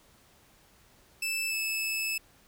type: tone with pitch glide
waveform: sawtooth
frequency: 2637 to 2614 Hz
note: E7 to E7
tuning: 0 to -15 cents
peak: -26 dBFS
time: 1.22-2.18 s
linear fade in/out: 5 ms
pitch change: -15 cents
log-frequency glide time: 1.48-1.55 s
effects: pink hiss -61 dBFS RMS until 2.47 s